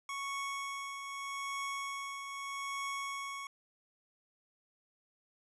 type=tone with tremolo; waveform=25% pulse; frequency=1108 Hz; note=C#6; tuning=1 cent flat; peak=-32 dBFS; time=0.09-3.47 s; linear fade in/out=2 ms; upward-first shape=triangle; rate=0.81 Hz; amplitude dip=50%; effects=resampled to 24000 Hz